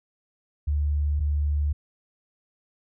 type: tone pair in turn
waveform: sine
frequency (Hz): 73.42 / 73.42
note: D2 / D2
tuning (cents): 0 / 0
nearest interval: unison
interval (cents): 0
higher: neither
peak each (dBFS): -21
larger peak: neither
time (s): 0.67-1.2 / 1.2-1.73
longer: neither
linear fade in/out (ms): 10
effects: none